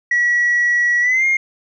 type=tone with pitch glide; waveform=sine; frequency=1930 to 2129 Hz; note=B6 to C7; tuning=-40 to +30 cents; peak=-11 dBFS; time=0.11-1.37 s; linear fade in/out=5 ms; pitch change=+170 cents; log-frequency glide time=1.01-1.25 s; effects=tanh soft clip ceiling -10 dBFS